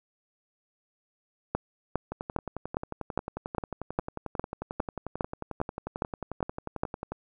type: two click trains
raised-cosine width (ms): 1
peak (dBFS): -20 / -12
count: 57 / 14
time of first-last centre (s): 2.12-7.12 / 1.55-6.835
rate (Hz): 11.2 / 2.46
effects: none